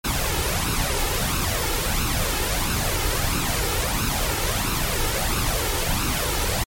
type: noise with flanger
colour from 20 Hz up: pink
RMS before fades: -23 dBFS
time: 0.04-6.64 s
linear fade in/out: 10 ms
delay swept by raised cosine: 0.75 to 2.35 ms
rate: 1.5 Hz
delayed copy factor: +0.6
effects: MP3 64 kbps

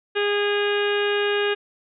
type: harmonic tone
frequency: 409.9 Hz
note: G#4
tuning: 23 cents flat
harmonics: 1 / 2 / 3 / 4 / 5 / 6 / 7 / 8 / 9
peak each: -21 / -33 / -33 / -27 / -37 / -32 / -30 / -38 / -38 dBFS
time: 0.15-1.55 s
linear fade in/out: 20 ms
effects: none

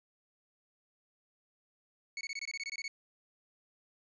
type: tone bursts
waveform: sawtooth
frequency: 2217 Hz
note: C#7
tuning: in tune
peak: -33 dBFS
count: 12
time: 2.17-2.88 s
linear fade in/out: 2 ms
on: 39 ms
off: 22 ms
effects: resampled to 16000 Hz + 12-bit

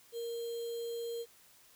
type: tone with sample-and-hold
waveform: sine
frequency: 466.2 Hz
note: A#4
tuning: in tune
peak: -36 dBFS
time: 0.12-1.26 s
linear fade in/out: 50 ms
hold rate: 3675 Hz
effects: white hiss -62 dBFS RMS until 1.75 s

